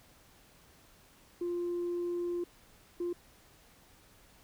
sine tone bursts at uneven times, 349.2 Hz, F4, in tune, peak -30 dBFS, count 2, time 1.41-2.44 / 3-3.13 s, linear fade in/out 5 ms, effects tanh soft clip ceiling -29 dBFS + pink hiss -61 dBFS RMS until 4.43 s

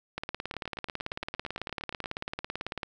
two click trains, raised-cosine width 0.3 ms, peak -17 / -24 dBFS, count 49 / 14, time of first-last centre 0.18-2.832 / 0.54-2.041 s, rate 18.1 / 8.66 Hz, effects none

